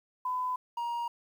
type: tone pair in turn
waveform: sine / triangle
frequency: 1006 / 944.6 Hz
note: B5 / A#5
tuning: +32 / +23 cents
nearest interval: minor second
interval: 109 cents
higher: first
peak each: -29 / -29 dBFS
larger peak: neither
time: 0.25-0.56 / 0.77-1.08 s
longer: neither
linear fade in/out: 5 ms
effects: 10-bit